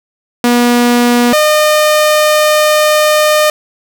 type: tone pair in turn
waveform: sawtooth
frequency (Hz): 241.4 / 608.3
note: B3 / D#5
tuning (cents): -39 / -39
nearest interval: octave + major third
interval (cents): 1600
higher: second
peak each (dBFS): -3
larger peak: neither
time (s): 0.44-1.33 / 1.33-3.5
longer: second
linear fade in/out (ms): 2
effects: none